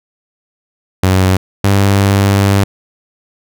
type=tone pair in turn; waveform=sawtooth; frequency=93.8 / 99.19 Hz; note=F#2 / G2; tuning=+24 / +21 cents; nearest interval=minor second; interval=97 cents; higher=second; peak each=-4 dBFS; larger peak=neither; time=1.03-1.37 / 1.64-2.64 s; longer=second; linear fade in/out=5 ms; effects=none